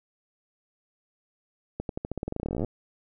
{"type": "accelerating click train", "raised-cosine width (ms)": 2, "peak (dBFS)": -17, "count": 25, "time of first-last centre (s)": [1.8, 2.647], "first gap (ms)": 92, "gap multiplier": 0.9, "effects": []}